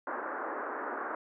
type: band-pass noise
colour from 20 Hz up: white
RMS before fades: -37 dBFS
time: 0.07-1.15 s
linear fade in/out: 2 ms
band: 260 to 1600 Hz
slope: 48 dB/octave
effects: none